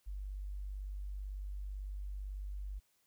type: tone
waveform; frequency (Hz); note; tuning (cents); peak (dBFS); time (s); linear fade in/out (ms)
sine; 49; G1; 0; -39; 0.06-2.8; 20
effects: white hiss -75 dBFS RMS until 3.06 s